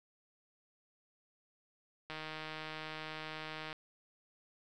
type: click train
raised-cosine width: 0.3 ms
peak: -27 dBFS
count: 255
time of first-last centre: 2.1-3.728 s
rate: 156 Hz
effects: none